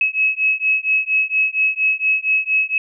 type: beating tone pair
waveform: sine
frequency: 2569 / 2573.3 Hz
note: E7 / E7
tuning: -45 / -42 cents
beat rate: 4.3 Hz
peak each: -18 dBFS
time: 0.01-2.78 s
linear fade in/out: 2 ms
effects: none